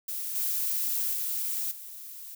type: noise with level steps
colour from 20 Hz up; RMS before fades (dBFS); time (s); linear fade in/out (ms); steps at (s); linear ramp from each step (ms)
violet; -34 / -29 / -31 / -43; 0.08-2.35; 5; 0.35 / 1.13 / 1.71; 5
effects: none